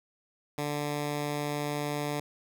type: tone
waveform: 10% pulse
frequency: 146.83 Hz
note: D3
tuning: in tune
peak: -22 dBFS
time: 0.58-2.2 s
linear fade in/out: 2 ms
effects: none